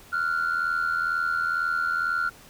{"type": "tone pair together", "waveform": "sine", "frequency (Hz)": [1385, 1467.1], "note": ["F6", "F#6"], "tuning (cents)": [-15, -15], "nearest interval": "minor second", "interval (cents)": 100, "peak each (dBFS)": [-23, -26], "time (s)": [0.12, 2.3], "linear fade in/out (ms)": 20, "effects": ["tanh soft clip ceiling -19 dBFS", "pink hiss -50 dBFS RMS until 2.49 s"]}